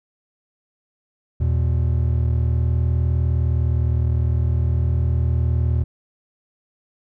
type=tone pair together; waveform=triangle; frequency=79.56 / 119.2 Hz; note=D#2 / A#2; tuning=+39 / +39 cents; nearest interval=perfect fifth; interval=700 cents; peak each=-16 / -19 dBFS; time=1.4-5.84 s; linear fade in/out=10 ms; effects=none